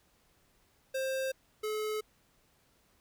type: tone pair in turn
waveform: square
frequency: 529 / 429.1 Hz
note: C5 / A4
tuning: +19 / -43 cents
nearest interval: major third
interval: 362 cents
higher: first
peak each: -32 / -33 dBFS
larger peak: first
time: 0.94-1.32 / 1.63-2.01 s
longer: neither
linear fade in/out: 10 ms
effects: pink hiss -69 dBFS RMS until 3 s